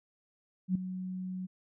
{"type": "tone with ADSR envelope", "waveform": "sine", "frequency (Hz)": 185, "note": "F#3", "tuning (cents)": 0, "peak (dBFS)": -23, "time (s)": [0.68, 1.47], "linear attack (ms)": 72, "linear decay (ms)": 4, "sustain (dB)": -12, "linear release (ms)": 20, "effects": []}